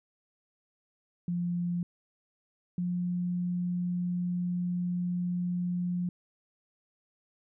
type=tone pair in turn; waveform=sine; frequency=174.61 / 177.46 Hz; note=F3 / F3; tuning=0 / +28 cents; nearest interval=unison; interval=28 cents; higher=second; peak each=-28 dBFS; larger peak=neither; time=1.28-1.83 / 2.78-6.09 s; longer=second; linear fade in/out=2 ms; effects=none